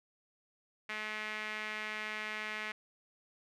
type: tone with band-pass filter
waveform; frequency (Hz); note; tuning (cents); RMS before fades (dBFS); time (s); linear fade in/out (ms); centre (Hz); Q
sawtooth; 214.1; A3; -47; -40; 0.89-2.72; 5; 2100; 2.7
effects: none